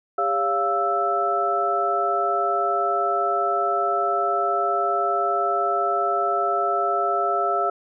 sine tone cluster, 400.4 / 565 / 695 / 1320 Hz, G4 / C#5 / F5 / E6, +37 / +33 / -9 / +2 cents, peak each -27 / -30 / -23 / -23 dBFS, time 0.18-7.7 s, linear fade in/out 5 ms, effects none

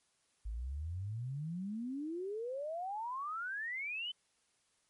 sine exponential sweep, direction up, 51 to 3083 Hz, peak -37 dBFS, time 0.45-4.12 s, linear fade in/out 10 ms, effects white hiss -75 dBFS RMS until 4.89 s + MP3 48 kbps

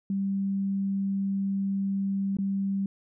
sine tone with dropouts, 196 Hz, G3, in tune, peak -25 dBFS, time 0.1-2.86 s, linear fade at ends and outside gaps 2 ms, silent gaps 2.369-2.386 s, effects none

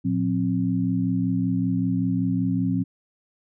sine tone cluster, 115.3 / 180.4 / 265.8 Hz, A#2 / F#3 / C4, -19 / -44 / +27 cents, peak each -27 / -24 / -24 dBFS, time 0.04-2.84 s, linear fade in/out 20 ms, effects none

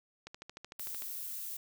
click train, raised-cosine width 0.2 ms, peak -28 dBFS, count 11, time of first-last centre 0.27-1.022 s, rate 13.3 Hz
violet noise, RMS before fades -41 dBFS, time 0.79-1.57 s, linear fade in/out 5 ms
effects none

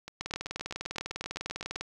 two click trains, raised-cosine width 0.2 ms, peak -18 / -23 dBFS, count 33 / 14, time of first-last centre 0.21-1.81 / 0.08-1.757 s, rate 20 / 7.75 Hz, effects 9-bit

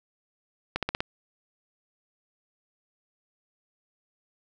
accelerating click train, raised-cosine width 0.3 ms, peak -11 dBFS, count 5, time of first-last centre 0.76-1.005 s, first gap 67 ms, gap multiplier 0.94, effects none

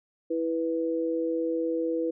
sine tone pair together, 328.6 / 492.4 Hz, E4 / B4, -5 / -5 cents, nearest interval perfect fifth, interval 700 cents, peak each -28 dBFS, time 0.3-2.11 s, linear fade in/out 10 ms, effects none

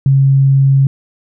sine tone, 136.3 Hz, C#3, 29 cents flat, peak -6 dBFS, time 0.06-0.87 s, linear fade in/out 2 ms, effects none

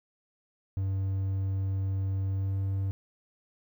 triangle tone with pitch glide, 96.4 to 97.07 Hz, G2 to G2, -28 to -16 cents, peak -25 dBFS, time 0.77-2.91 s, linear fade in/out 0 ms, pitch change +12 cents, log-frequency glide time 2.28-2.57 s, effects 11-bit

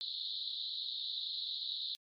pink band-pass noise, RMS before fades -40 dBFS, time 0.01-1.95 s, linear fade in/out 0 ms, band 3600 to 4200 Hz, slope 96 dB/octave, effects MP3 96 kbps

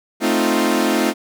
sawtooth chord, F dominant seventh, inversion first, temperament equal, 220 / 261.6 / 311.1 / 349.2 Hz, A3 / C4 / Eb4 / F4, 0 / 0 / 0 / 0 cents, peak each -17 dBFS, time 0.2-1.14 s, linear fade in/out 50 ms, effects none

